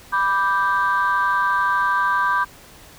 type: chord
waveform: sine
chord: G major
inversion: first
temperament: equal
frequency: 987.8 / 1174.7 / 1568 Hz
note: B5 / D6 / G6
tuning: 0 / 0 / 0 cents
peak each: -20 / -20 / -20 dBFS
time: 0.12-2.45 s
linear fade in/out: 20 ms
effects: tanh soft clip ceiling -10 dBFS + pink hiss -45 dBFS RMS until 2.98 s